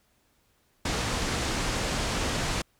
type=low-pass noise; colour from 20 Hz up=pink; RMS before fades=-29 dBFS; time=0.85-2.62 s; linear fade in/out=5 ms; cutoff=8200 Hz; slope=24 dB/octave; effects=pink hiss -68 dBFS RMS until 2.79 s